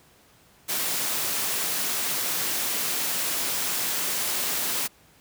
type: high-pass noise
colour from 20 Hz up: white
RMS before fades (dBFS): -27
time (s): 0.68-4.88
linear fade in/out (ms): 20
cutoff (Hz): 140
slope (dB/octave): 12
effects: pink hiss -57 dBFS RMS until 5.2 s + high-pass 60 Hz 12 dB/octave